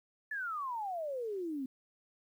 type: exponential sweep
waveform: sine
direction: down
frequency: 1760 to 254.1 Hz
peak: -35 dBFS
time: 0.31-1.66 s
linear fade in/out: 5 ms
effects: 11-bit